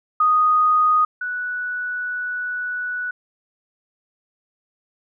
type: tone pair in turn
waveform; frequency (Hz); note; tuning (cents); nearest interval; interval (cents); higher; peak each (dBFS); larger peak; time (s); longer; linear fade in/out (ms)
sine; 1242 / 1477; D#6 / F#6; -3 / -3; minor third; 300; second; -13 / -23; first; 0.2-1.05 / 1.21-3.11; second; 5
effects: none